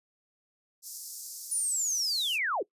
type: high-pass noise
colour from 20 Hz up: pink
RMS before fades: -41 dBFS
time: 0.82-2.39 s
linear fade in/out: 50 ms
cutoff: 5100 Hz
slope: 48 dB/octave
type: linear sweep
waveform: sine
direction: down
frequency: 9810 to 299.2 Hz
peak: -27 dBFS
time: 1.51-2.63 s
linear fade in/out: 10 ms
effects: noise-tail reverb RT60 0.1 s tail -21 dB re dry + resampled to 32000 Hz